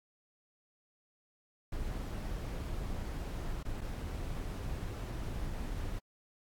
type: noise with dropouts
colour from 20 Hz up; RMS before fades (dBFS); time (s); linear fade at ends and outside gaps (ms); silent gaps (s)
brown; -38; 1.72-5.99; 5; 3.63-3.65 / 3.808-3.814
effects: AAC 64 kbps